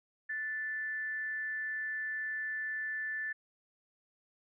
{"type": "tone with frequency modulation", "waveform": "sine", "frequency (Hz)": 1758, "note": "A6", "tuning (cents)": -2, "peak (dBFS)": -34, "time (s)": [0.29, 3.33], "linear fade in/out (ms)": 10, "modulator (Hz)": 283, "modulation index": 0.23, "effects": []}